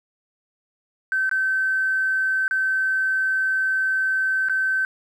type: tone with dropouts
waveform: triangle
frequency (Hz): 1540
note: G6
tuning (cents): -31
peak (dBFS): -15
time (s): 1.12-4.85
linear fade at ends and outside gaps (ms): 1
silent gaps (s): 1.294-1.313 / 2.48-2.51 / 4.486-4.496
effects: tanh soft clip ceiling -17 dBFS